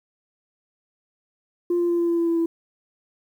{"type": "tone with pitch steps", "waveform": "sine", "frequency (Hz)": [348.9, 346.5, 344.1, 341.7, 339.4, 337, 334.7, 332.4], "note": ["F4", "F4", "F4", "F4", "F4", "E4", "E4", "E4"], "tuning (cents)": [-2, -14, -26, -38, -49, 38, 26, 15], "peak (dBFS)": -17, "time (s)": [1.7, 2.46], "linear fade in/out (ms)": 5, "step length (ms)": 95, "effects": ["tanh soft clip ceiling -16 dBFS", "9-bit"]}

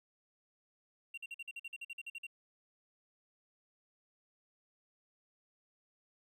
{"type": "tone bursts", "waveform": "triangle", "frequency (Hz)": 2754, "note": "F7", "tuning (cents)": -25, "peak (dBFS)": -40, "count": 14, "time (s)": [1.14, 2.268], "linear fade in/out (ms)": 5, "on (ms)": 36, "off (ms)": 48, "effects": []}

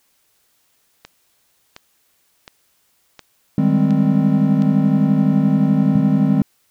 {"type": "click train", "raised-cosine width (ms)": 0.2, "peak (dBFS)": -18, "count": 6, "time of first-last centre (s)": [1.05, 4.621], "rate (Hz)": 1.4}
{"type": "chord", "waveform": "triangle", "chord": "Ab major seventh", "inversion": "second", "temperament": "equal", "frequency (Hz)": [155.56, 196, 207.7, 261.6], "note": ["Eb3", "G3", "Ab3", "C4"], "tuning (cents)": [0, 0, 0, 0], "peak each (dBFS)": -16, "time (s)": [3.58, 6.42], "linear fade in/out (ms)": 2}
{"type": "tone with exponential decay", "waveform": "sine", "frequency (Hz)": 130.2, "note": "C3", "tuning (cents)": -8, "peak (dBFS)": -17, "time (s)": [5.95, 6.09], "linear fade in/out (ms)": 5, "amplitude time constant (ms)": 29}
{"effects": ["white hiss -62 dBFS RMS until 6.7 s"]}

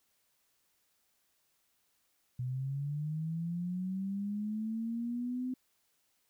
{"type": "linear sweep", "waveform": "sine", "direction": "up", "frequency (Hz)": [123.47, 257], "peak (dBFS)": -33, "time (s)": [2.39, 5.54], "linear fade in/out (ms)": 5, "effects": ["white hiss -75 dBFS RMS until 6.29 s"]}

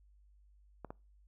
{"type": "clicks", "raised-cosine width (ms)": 1, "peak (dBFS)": -29, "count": 2, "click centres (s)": [0.847, 0.905], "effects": ["noise-tail reverb RT60 0.3 s tail -25 dB re dry", "added 50 Hz sine -61 dBFS peak until 1.27 s"]}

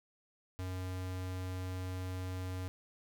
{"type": "tone", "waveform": "square", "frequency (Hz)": 92.3, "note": "F#2", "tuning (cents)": -4, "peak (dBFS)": -38, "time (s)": [0.59, 2.68], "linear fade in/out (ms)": 0, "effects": []}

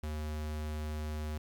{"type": "tone", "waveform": "square", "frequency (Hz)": 76.3, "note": "D#2", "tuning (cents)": -33, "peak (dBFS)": -36, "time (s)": [0.03, 1.38], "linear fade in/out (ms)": 5, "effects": ["11-bit"]}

